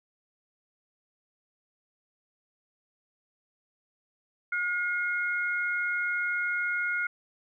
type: tone pair together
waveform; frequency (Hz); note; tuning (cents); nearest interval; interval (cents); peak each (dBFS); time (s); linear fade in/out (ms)
sine; 1433 / 2147; F6 / C7; +44 / +44; perfect fifth; 700; -28 / -31; 4.52-7.07; 5
effects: none